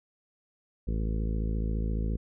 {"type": "harmonic tone", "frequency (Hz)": 54.5, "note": "A1", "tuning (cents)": -16, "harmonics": [1, 2, 3, 4, 5, 6, 7, 8, 9], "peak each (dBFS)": [-28, -36, -37, -38, -45, -45, -47, -46, -48], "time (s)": [0.87, 2.17], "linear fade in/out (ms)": 10, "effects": []}